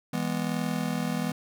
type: chord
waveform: square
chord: E major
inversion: none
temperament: just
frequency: 164.81 / 206 / 247.2 Hz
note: E3 / G#3 / B3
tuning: 0 / -14 / +2 cents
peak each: -32 / -33 / -32 dBFS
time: 0.13-1.32 s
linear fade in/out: 5 ms
effects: none